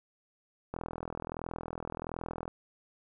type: click train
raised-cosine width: 1 ms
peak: -23 dBFS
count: 73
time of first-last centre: 0.74-2.479 s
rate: 41.4 Hz
effects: none